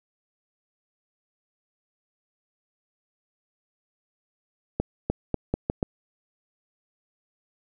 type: accelerating click train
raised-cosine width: 2 ms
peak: -10 dBFS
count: 6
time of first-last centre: 4.8-5.828 s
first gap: 300 ms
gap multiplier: 0.81
effects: none